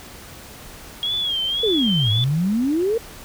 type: tone with vibrato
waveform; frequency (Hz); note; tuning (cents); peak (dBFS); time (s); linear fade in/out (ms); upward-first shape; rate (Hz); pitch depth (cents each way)
sine; 3278; G#7; -23; -20; 1.03-2.24; 0; sine; 1.9; 100
type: exponential two-way sweep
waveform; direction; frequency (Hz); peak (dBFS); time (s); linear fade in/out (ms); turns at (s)
sine; down then up; 474.7 to 102.2 to 474.7; -17; 1.63-2.98; 5; 2.11
effects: pink hiss -40 dBFS RMS until 3.24 s